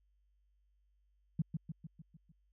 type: tone with echo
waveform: sine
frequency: 160.3 Hz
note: E3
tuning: 48 cents flat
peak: -28 dBFS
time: 1.39-1.42 s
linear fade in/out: 5 ms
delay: 150 ms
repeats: 6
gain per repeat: -5 dB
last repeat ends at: 2.32 s
effects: added 50 Hz sine -70 dBFS peak until 2.52 s